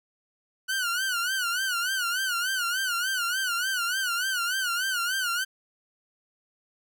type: tone with vibrato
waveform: sawtooth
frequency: 1471 Hz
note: F#6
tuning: 11 cents flat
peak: -22 dBFS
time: 0.68-5.45 s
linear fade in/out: 20 ms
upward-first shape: sine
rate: 3.4 Hz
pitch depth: 120 cents each way
effects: none